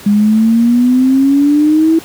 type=exponential sweep; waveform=sine; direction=up; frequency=202.9 to 328.6 Hz; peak=-6 dBFS; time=0.06-1.99 s; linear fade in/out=5 ms; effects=pink hiss -33 dBFS RMS until 2.04 s + high-pass 100 Hz 12 dB/octave